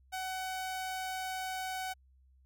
sawtooth tone, 751 Hz, F#5, 26 cents sharp, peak -32 dBFS, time 0.12-1.94 s, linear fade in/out 20 ms, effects added 65 Hz sine -61 dBFS peak until 2.45 s

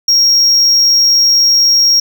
triangle tone, 5588 Hz, F8, in tune, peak -5 dBFS, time 0.08-2 s, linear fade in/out 5 ms, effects none

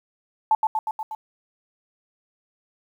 sine tone with echo, 874 Hz, A5, 12 cents flat, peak -14 dBFS, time 0.51-0.55 s, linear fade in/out 2 ms, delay 120 ms, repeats 5, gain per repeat -3 dB, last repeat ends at 1.15 s, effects 9-bit

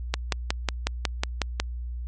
click train, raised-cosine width 0.2 ms, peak -6 dBFS, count 9, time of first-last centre 0.14-1.6 s, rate 5.48 Hz, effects added 60 Hz sine -30 dBFS peak until 2.07 s + MP3 48 kbps

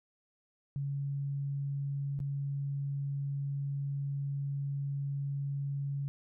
sine tone with dropouts, 140.1 Hz, C#3, 19 cents sharp, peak -32 dBFS, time 0.76-6.08 s, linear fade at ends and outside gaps 0 ms, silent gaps 2.191-2.202 s, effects none

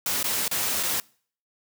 white noise with dropouts, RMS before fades -26 dBFS, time 0.06-1 s, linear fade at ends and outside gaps 1 ms, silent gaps 0.229-0.242 / 0.48-0.513 / 0.829-0.833 s, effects noise-tail reverb RT60 0.5 s tail -25 dB re dry + high-pass 100 Hz 12 dB/octave

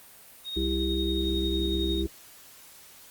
sine tone with tremolo, 3729 Hz, A#7, in tune, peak -30 dBFS, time 0.44-2.04 s, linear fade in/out 50 ms, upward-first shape sine, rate 11 Hz, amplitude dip 40%
harmonic tone, 66.2 Hz, C2, 21 cents sharp, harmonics 1 / 3 / 5 / 6, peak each -29 / -35 / -29 / -33 dBFS, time 0.56-2.07 s, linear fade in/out 10 ms
effects white hiss -51 dBFS RMS until 3.1 s + Opus 32 kbps

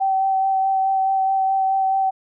sine tone with vibrato, 770 Hz, G5, 31 cents flat, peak -16 dBFS, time 0-2.11 s, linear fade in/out 20 ms, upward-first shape sine, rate 4.7 Hz, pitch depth 13 cents each way, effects none

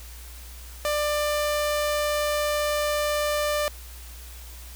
sawtooth tone, 594 Hz, D5, 20 cents sharp, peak -19 dBFS, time 0.85-3.68 s, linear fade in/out 0 ms, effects added 60 Hz sine -40 dBFS peak until 4.75 s + white hiss -46 dBFS RMS until 4.75 s

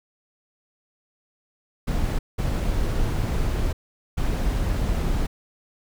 brown noise bursts at uneven times, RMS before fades -23 dBFS, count 3, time 1.87-2.19 / 2.38-3.73 / 4.17-5.27 s, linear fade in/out 10 ms, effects none

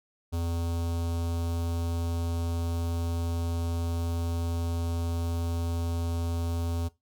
square tone with notch filter, 84.4 Hz, E2, 41 cents sharp, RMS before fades -30 dBFS, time 0.32-6.89 s, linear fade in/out 20 ms, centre 1900 Hz, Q 0.96, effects noise-tail reverb RT60 0.2 s tail -18 dB re dry

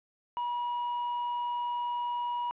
triangle tone, 965 Hz, B5, 40 cents flat, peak -28 dBFS, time 0.37-2.51 s, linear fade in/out 0 ms, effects resampled to 8000 Hz + 10-bit

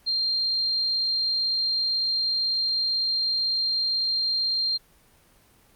sine tone, 4186 Hz, C8, in tune, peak -22 dBFS, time 0.06-4.78 s, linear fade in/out 20 ms, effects pink hiss -58 dBFS RMS until 5.75 s + Opus 24 kbps

